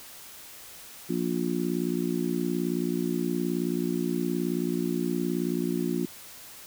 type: harmonic tone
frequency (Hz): 58.9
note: A#1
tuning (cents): +19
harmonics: 3 / 4 / 5 / 6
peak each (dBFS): -31 / -31 / -31 / -31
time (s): 1.09-6.06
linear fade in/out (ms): 10
effects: white hiss -46 dBFS RMS until 6.66 s